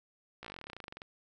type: slowing click train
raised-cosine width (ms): 0.3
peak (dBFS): -28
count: 21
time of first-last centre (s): 0.43-1.019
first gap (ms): 16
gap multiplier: 1.06
effects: none